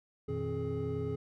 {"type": "tone cluster", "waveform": "triangle", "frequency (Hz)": [88.8, 119.2, 157, 267.3, 420.9], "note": ["F2", "A#2", "D#3", "C4", "G#4"], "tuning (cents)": [29, 39, 16, 37, 23], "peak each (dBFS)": [-39, -37, -38, -40, -34], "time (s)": [0.28, 1.16], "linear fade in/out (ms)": 10, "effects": []}